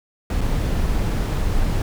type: noise with dropouts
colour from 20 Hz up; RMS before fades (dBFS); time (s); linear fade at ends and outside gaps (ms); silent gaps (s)
brown; -20; 0.3-1.82; 2; 0.409-0.413
effects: none